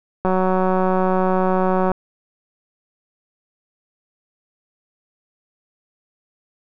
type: click train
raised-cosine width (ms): 1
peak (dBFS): -6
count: 311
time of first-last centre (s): 0.25-1.917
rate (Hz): 186
effects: none